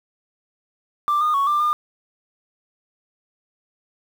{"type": "tone with pitch steps", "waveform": "sine", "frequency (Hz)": [1180, 1222, 1112, 1186, 1208], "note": ["D6", "D#6", "C#6", "D6", "D6"], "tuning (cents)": [8, -32, 5, 17, 48], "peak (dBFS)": -15, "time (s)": [1.08, 1.73], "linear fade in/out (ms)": 0, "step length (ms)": 130, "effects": ["tanh soft clip ceiling -13 dBFS", "7-bit"]}